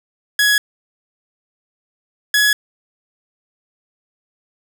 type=tone pair in turn; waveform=sawtooth; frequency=1676 / 1685.7 Hz; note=G#6 / G#6; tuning=+15 / +25 cents; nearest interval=unison; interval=10 cents; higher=second; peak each=-8 / -8 dBFS; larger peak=neither; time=0.39-0.58 / 2.34-2.53 s; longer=neither; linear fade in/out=2 ms; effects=none